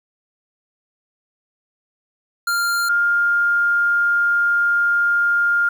square / sine tone pair in turn, 1396.9 / 1406.6 Hz, F6 / F6, 0 / +12 cents, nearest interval unison, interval 12 cents, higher second, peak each -18 / -14 dBFS, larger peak second, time 2.47-2.89 / 2.89-5.69 s, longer second, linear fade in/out 5 ms, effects 8-bit

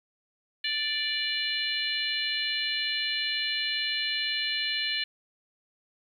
harmonic tone, 587.3 Hz, D5, in tune, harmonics 3 / 4 / 5 / 6 / 7, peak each -34 / -34 / -32 / -36 / -32 dBFS, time 0.64-5.04 s, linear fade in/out 5 ms, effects 10-bit

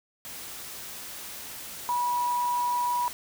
sine tone in noise, 973 Hz, B5, 26 cents flat, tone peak -24 dBFS, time 1.89-3.08 s, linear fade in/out 0 ms, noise white, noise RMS -40 dBFS, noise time 0.25-3.13 s, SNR +13 dB, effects none

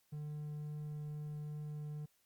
triangle tone, 149.8 Hz, D3, 35 cents sharp, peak -39 dBFS, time 0.12-2.06 s, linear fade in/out 10 ms, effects white hiss -75 dBFS RMS until 2.25 s + Opus 48 kbps

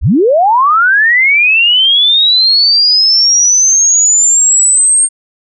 sine linear sweep, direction up, 33.69 to 8630 Hz, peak -5 dBFS, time 0.01-5.09 s, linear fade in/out 50 ms, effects none

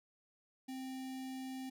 square tone with notch filter, 261.6 Hz, C4, in tune, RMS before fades -44 dBFS, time 0.68-1.7 s, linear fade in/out 10 ms, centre 1300 Hz, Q 1.9, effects none

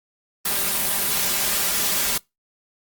white noise with comb filter, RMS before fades -22 dBFS, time 0.45-2.18 s, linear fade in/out 5 ms, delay 5 ms, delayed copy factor +0.6, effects noise-tail reverb RT60 0.2 s tail -25 dB re dry + Opus 32 kbps

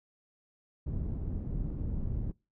pink low-pass noise, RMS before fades -34 dBFS, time 0.86-2.32 s, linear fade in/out 10 ms, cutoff 190 Hz, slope 12 dB/octave, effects noise-tail reverb RT60 0.3 s tail -26 dB re dry

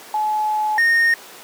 sine / triangle tone pair in turn, 854 / 1845.5 Hz, G#5 / A#6, +48 / -18 cents, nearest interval octave + minor second, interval 1334 cents, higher second, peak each -17 / -11 dBFS, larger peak second, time 0.14-0.78 / 0.78-1.14 s, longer first, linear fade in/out 2 ms, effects pink hiss -39 dBFS RMS until 1.43 s + high-pass 400 Hz 12 dB/octave

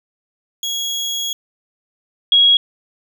30% pulse / sine tone pair in turn, 3322 / 3310 Hz, G#7 / G#7, 0 / -6 cents, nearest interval unison, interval 6 cents, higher first, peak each -17 / -8 dBFS, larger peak second, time 0.63-1.33 / 2.32-2.57 s, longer first, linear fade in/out 2 ms, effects none

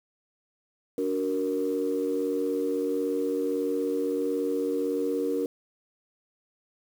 sine chord, D augmented, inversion none, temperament equal with one note detuned, 288.5 / 370 / 466.2 Hz, D4 / F#4 / A#4, -31 / 0 / 0 cents, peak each -29 / -31 / -27 dBFS, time 0.98-5.46 s, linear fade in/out 2 ms, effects tanh soft clip ceiling -17 dBFS + 8-bit

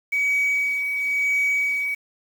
sine tone with tremolo, 2268 Hz, C#7, 39 cents sharp, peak -16 dBFS, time 0.12-1.95 s, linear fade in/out 10 ms, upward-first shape sine, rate 0.97 Hz, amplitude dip 50%, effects tanh soft clip ceiling -16 dBFS + 7-bit

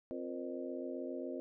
harmonic tone with a mistuned harmonic, 87.31 Hz, F2, in tune, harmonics 3 / 4 / 5 / 6 / 7, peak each -43 / -44 / -47 / -46 / -47 dBFS, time 0.11-1.4 s, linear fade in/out 0 ms, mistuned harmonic 5, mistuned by +120 cents, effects none

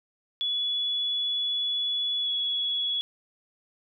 sine tone with pitch glide, 3408 to 3371 Hz, G#7 to G#7, +44 to +25 cents, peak -25 dBFS, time 0.41-3.01 s, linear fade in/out 0 ms, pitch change -19 cents, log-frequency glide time 2.21-2.29 s, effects none

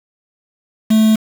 triangle tone with quantisation, 218.5 Hz, A3, 12 cents flat, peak -6 dBFS, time 0.9-1.16 s, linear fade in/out 10 ms, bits 4, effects none

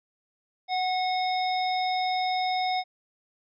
harmonic tone with a mistuned harmonic, 740 Hz, F#5, in tune, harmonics 1 / 3 / 5 / 7, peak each -25 / -34 / -35 / -37 dBFS, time 0.68-2.84 s, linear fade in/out 50 ms, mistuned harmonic 3, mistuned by -35 cents, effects none

